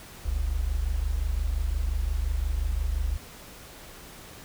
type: tone pair together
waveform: sine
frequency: 43.28 / 69 Hz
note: F1 / C#2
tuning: -15 / -7 cents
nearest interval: minor sixth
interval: 808 cents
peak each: -27 dBFS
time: 0.25-3.17 s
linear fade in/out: 10 ms
effects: pink hiss -46 dBFS RMS until 4.44 s